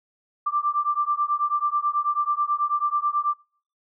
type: beating tone pair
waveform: sine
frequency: 1174.7 / 1183.9 Hz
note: D6 / D6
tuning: 0 / +14 cents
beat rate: 9.2 Hz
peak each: -24 dBFS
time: 0.46-3.34 s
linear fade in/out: 10 ms
effects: noise-tail reverb RT60 0.5 s tail -25 dB re dry